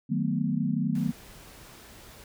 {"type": "chord", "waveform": "sine", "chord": "B dominant seventh", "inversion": "first", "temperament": "just", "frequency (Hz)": [154.34, 185.21, 222.2, 246.9], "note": ["D#3", "F#3", "A3", "B3"], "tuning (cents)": [-14, 2, 17, 0], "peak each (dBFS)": -30, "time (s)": [0.09, 1.12], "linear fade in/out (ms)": 20}
{"type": "noise", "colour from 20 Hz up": "pink", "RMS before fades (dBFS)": -49, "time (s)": [0.95, 2.24], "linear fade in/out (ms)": 2}
{"effects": []}